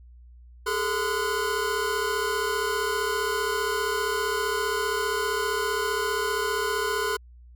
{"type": "tone cluster", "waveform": "square", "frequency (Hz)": [407.1, 442.3, 1021, 1460], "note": ["G#4", "A4", "C6", "F#6"], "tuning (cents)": [-35, 9, -43, -24], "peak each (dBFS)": -31, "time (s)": [0.66, 7.17], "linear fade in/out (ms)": 10, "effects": ["added 60 Hz sine -46 dBFS peak until 7.55 s"]}